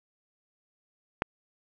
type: click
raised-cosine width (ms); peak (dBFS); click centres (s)
0.5; -10; 1.221
effects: none